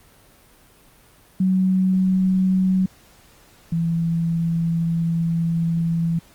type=tone pair in turn; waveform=sine; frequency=187 / 166.6 Hz; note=F#3 / E3; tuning=+19 / +19 cents; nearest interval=major second; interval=200 cents; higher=first; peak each=-15 / -18 dBFS; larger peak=first; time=1.4-2.86 / 3.72-6.19 s; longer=second; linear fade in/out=5 ms; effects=pink hiss -52 dBFS RMS until 6.34 s + Opus 32 kbps

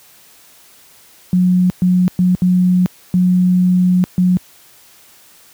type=tone bursts at uneven times; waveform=sine; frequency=181.4 Hz; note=F#3; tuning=34 cents flat; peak=-9 dBFS; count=6; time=1.33-1.7 / 1.82-2.08 / 2.19-2.35 / 2.42-2.86 / 3.14-4.04 / 4.18-4.37 s; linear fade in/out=0 ms; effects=white hiss -46 dBFS RMS until 5.53 s + high-pass 60 Hz 12 dB/octave

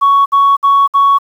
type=tone bursts; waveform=sine; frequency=1115 Hz; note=C#6; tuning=10 cents sharp; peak=-4 dBFS; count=4; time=0.01-1.187 s; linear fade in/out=20 ms; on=250 ms; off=59 ms; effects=tanh soft clip ceiling -3 dBFS + 7-bit

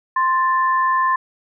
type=tone pair together; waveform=sine; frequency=1046.5 / 1761 Hz; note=C6 / A6; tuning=0 / +1 cents; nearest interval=major sixth; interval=901 cents; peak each=-15 / -23 dBFS; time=0.16-1.16 s; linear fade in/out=5 ms; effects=none

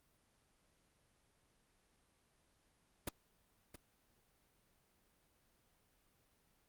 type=noise with echo; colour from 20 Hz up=pink; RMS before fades=-39 dBFS; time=3.07-3.09 s; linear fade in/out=5 ms; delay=670 ms; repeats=1; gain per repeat=-13 dB; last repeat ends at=3.76 s; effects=pink hiss -75 dBFS RMS until 6.68 s + Opus 32 kbps

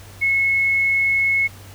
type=tone; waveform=sine; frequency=2185 Hz; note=C#7; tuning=26 cents flat; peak=-15 dBFS; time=0.21-1.48 s; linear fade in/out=20 ms; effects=added 97 Hz sine -40 dBFS peak until 1.74 s + pink hiss -44 dBFS RMS until 1.74 s

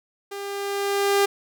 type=tone with level ramp; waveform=sawtooth; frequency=400 Hz; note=G4; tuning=35 cents sharp; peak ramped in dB=-28 to -12 dBFS; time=0.31-1.26 s; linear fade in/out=10 ms; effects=none

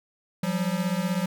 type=beating tone pair; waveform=square; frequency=174.61 / 190.61 Hz; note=F3 / G3; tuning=0 / -48 cents; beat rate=16 Hz; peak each=-28 dBFS; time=0.43-1.26 s; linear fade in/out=5 ms; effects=none

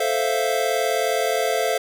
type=chord; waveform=square; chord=F major seventh; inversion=first; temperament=equal; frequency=440 / 523.3 / 659.3 / 698.5 Hz; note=A4 / C5 / E5 / F5; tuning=0 / 0 / 0 / 0 cents; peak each=-26 dBFS; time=0-1.78 s; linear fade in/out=5 ms; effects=none

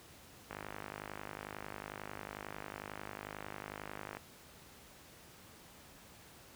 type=click train; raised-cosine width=0.5 ms; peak=-27 dBFS; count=188; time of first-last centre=0.51-4.169 s; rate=51.1 Hz; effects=pink hiss -57 dBFS RMS until 6.55 s + high-pass 60 Hz 12 dB/octave

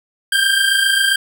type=tone pair together; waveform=25% pulse; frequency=1571 / 1598.5 Hz; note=G6 / G6; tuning=+3 / +33 cents; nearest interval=unison; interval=30 cents; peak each=-13 / -11 dBFS; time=0.32-1.16 s; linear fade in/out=5 ms; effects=none

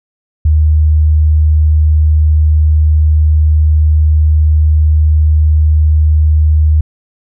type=tone; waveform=sine; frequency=76.9 Hz; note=D#2; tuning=20 cents flat; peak=-5 dBFS; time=0.45-6.81 s; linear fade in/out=5 ms; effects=none

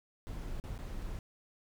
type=noise with dropouts; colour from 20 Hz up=brown; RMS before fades=-40 dBFS; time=0.27-1.19 s; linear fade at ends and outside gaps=0 ms; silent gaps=0.6-0.639 / 0.778-0.789 / 1.023-1.027 s; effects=none

